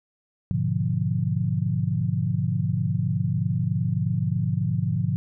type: chord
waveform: sine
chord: G# diminished seventh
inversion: none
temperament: equal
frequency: 103.83 / 123.47 / 146.83 / 174.61 Hz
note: G#2 / B2 / D3 / F3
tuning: 0 / 0 / 0 / 0 cents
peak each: -27 dBFS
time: 0.51-5.16 s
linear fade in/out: 0 ms
effects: none